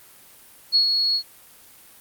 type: tone with ADSR envelope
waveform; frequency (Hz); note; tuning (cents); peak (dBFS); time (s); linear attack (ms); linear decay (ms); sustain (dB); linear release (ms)
sine; 4339; C#8; -38; -13; 0.72-1.23; 34; 100; -5; 80
effects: white hiss -49 dBFS RMS until 2 s + Opus 32 kbps